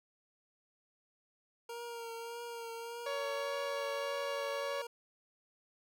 25% pulse tone with vibrato, 466.2 Hz, A#4, in tune, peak -38 dBFS, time 1.69-4.87 s, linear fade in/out 5 ms, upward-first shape triangle, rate 1.7 Hz, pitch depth 31 cents each way
harmonic tone, 561 Hz, C#5, 21 cents sharp, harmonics 1 / 2 / 3 / 4 / 5 / 6 / 7 / 8 / 10, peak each -37 / -43 / -47 / -49 / -51 / -53 / -54 / -55 / -57 dBFS, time 3.06-4.82 s, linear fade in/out 5 ms
effects none

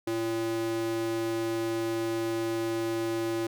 square tone with high-pass filter, 113.5 Hz, A#2, 46 cents flat, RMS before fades -30 dBFS, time 0.07-3.47 s, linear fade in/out 5 ms, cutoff 280 Hz, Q 3.5, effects none

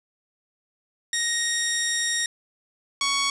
10% pulse tone pair in turn, 1871 / 1115.7 Hz, A#6 / C#6, +6 / +11 cents, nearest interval major sixth, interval 895 cents, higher first, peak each -13 dBFS, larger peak neither, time 1.13-2.26 / 3.01-3.3 s, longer first, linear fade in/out 2 ms, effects resampled to 22050 Hz + 7-bit

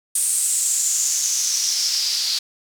white noise with band-pass filter sweep, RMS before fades -21 dBFS, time 0.15-2.39 s, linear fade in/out 5 ms, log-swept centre 9000 to 4500 Hz, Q 5.1, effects none

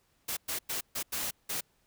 white noise bursts at uneven times, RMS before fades -34 dBFS, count 6, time 0.28-0.37 / 0.48-0.59 / 0.69-0.81 / 0.95-1.03 / 1.12-1.31 / 1.49-1.61 s, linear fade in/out 10 ms, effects pink hiss -71 dBFS RMS until 1.86 s

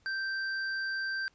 sine tone with hard clipping, 1565 Hz, G6, 3 cents flat, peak -33 dBFS, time 0.06-1.28 s, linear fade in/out 0 ms, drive 16 dB, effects pink hiss -68 dBFS RMS until 1.34 s + resampled to 16000 Hz

